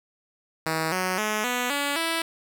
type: tone with pitch steps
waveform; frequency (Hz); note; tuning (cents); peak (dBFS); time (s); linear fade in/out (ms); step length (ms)
5% pulse; 160 / 184.86 / 213.6 / 246.8 / 285.1 / 329.4; D#3 / F#3 / G#3 / B3 / C#4 / E4; +49 / -1 / +49 / -1 / +49 / -1; -13; 0.66-2.22; 2; 260
effects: none